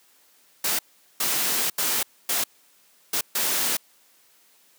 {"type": "noise bursts at uneven times", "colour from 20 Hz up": "white", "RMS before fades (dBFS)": -24, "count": 6, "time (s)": [[0.64, 0.79], [1.2, 1.7], [1.78, 2.03], [2.29, 2.44], [3.13, 3.21], [3.35, 3.77]], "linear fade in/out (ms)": 5, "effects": ["white hiss -59 dBFS RMS until 4.78 s", "high-pass 200 Hz 12 dB/octave"]}